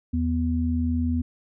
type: tone pair together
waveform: sine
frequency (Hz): 81.9 / 245.4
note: E2 / B3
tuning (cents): -11 / -11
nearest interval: octave + perfect fifth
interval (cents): 1900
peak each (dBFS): -24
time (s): 0.13-1.22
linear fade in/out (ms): 10
effects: none